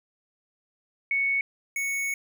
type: tone pair in turn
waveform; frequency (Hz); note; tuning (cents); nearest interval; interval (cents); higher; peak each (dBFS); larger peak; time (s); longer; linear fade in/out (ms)
sine / square; 2217 / 2217; C#7 / C#7; 0 / 0; unison; 0; neither; -22 / -27; first; 1.11-1.41 / 1.76-2.14; second; 2
effects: none